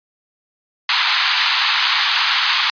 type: band-pass noise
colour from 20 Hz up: white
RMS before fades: -17 dBFS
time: 0.89-2.7 s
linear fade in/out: 2 ms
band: 880 to 4600 Hz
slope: 48 dB/octave
effects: resampled to 11025 Hz